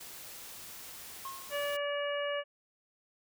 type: noise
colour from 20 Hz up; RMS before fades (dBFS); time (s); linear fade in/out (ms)
white; -47; 0-1.77; 10
type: tone with exponential decay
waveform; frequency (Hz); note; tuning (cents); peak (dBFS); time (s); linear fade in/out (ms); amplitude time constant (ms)
triangle; 1077; C6; +50; -35; 1.25-1.76; 2; 110
type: harmonic tone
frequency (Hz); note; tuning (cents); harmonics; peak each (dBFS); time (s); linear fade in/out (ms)
576; D5; -34; 1 / 2 / 3 / 4 / 5; -33 / -41 / -40 / -45 / -41; 1.5-2.44; 50
effects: none